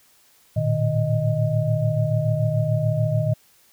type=tone cluster; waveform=sine; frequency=110.3 / 117.2 / 151.9 / 622 Hz; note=A2 / A#2 / D#3 / D#5; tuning=+5 / +10 / -41 / -1 cents; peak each=-26 / -22 / -23 / -26 dBFS; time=0.56-3.34 s; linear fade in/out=10 ms; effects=white hiss -57 dBFS RMS until 3.72 s

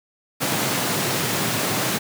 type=high-pass noise; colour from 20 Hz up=pink; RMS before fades=-23 dBFS; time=0.4-1.99 s; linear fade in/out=20 ms; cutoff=110 Hz; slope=48 dB/octave; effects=none

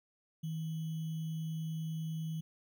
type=tone with sample-and-hold; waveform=sine; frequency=160 Hz; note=D#3; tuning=49 cents sharp; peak=-35 dBFS; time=0.43-2.41 s; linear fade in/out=10 ms; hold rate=3150 Hz; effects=none

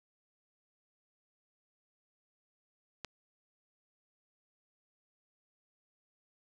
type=click; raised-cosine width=0.2 ms; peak=-22 dBFS; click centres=3.047 s; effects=none

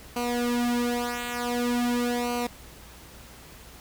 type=tone with flanger; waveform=sawtooth; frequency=241.7 Hz; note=B3; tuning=37 cents flat; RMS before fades=-27 dBFS; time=0.16-2.47 s; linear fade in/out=5 ms; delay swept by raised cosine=0.56 to 3.96 ms; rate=0.46 Hz; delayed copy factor=-0.85; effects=added 60 Hz sine -51 dBFS peak until 3.8 s + pink hiss -48 dBFS RMS until 3.8 s

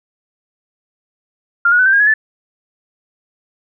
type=tone with pitch steps; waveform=sine; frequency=1396.9 / 1450.3 / 1505.8 / 1563.4 / 1623.3 / 1685.4 / 1749.8 Hz; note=F6 / F#6 / F#6 / G6 / G#6 / G#6 / A6; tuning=0 / -35 / +30 / -5 / -40 / +25 / -10 cents; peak=-8 dBFS; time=1.65-2.14 s; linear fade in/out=5 ms; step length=70 ms; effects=none

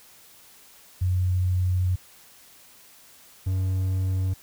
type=tone pair in turn; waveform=sine / triangle; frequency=91.3 / 93.81 Hz; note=F#2 / F#2; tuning=-23 / +24 cents; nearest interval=unison; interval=47 cents; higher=second; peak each=-20 dBFS; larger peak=neither; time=1.01-1.96 / 3.46-4.34 s; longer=first; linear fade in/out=10 ms; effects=white hiss -52 dBFS RMS until 4.42 s

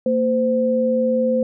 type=tone pair together; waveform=sine; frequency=229.4 / 515 Hz; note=A#3 / C5; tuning=-28 / -28 cents; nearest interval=octave + major second; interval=1400 cents; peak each=-20 / -17 dBFS; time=0.06-1.43 s; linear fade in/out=2 ms; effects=none

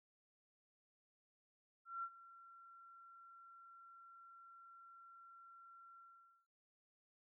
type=tone with ADSR envelope; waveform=sine; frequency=1363 Hz; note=F6; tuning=43 cents flat; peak=-40 dBFS; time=1.85-6.47 s; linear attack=180 ms; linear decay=60 ms; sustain=-18 dB; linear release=490 ms; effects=none

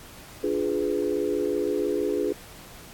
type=chord; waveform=sine; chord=D diminished seventh; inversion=none; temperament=equal with one note detuned; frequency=293.7 / 349.2 / 415.3 / 497.9 Hz; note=D4 / F4 / Ab4 / Cb5; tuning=0 / 0 / 0 / +14 cents; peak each=-30 / -29 / -26 / -31 dBFS; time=0.43-2.33 s; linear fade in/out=10 ms; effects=pink hiss -46 dBFS RMS until 2.93 s + AAC 64 kbps

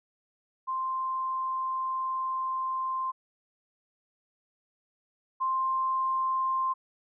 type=tone pair in turn; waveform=sine; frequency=1046.5 / 1050.4 Hz; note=C6 / C6; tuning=0 / +6 cents; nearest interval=unison; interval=6 cents; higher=second; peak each=-28 / -25 dBFS; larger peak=second; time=0.67-3.12 / 5.4-6.74 s; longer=first; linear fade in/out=20 ms; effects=none

